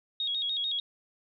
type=tone with vibrato; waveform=sine; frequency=3520 Hz; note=A7; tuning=in tune; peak=-28 dBFS; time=0.2-0.8 s; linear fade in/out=2 ms; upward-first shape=square; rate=6.8 Hz; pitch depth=100 cents each way; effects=none